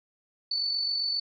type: tone with amplitude modulation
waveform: sine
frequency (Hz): 4488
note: C#8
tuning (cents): +21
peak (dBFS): -24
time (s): 0.51-1.2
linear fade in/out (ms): 5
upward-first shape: sine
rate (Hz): 47.5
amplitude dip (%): 45
effects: none